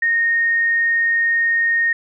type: tone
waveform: sine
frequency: 1851 Hz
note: A#6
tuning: 13 cents flat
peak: -14 dBFS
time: 0.02-1.93 s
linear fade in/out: 5 ms
effects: none